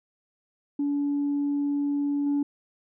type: tone with level steps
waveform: sine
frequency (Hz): 286.2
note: D4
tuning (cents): -45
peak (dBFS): -22 / -20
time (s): 0.79-2.43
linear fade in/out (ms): 5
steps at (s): 2.26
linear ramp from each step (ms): 5
effects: tanh soft clip ceiling -20 dBFS